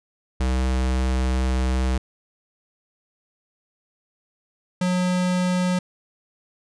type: tone pair in turn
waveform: square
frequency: 64.1 / 181.3 Hz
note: C2 / F#3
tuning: -35 / -35 cents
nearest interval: octave + tritone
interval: 1800 cents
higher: second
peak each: -20 dBFS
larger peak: neither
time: 0.4-1.98 / 4.81-5.79 s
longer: first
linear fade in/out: 5 ms
effects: resampled to 22050 Hz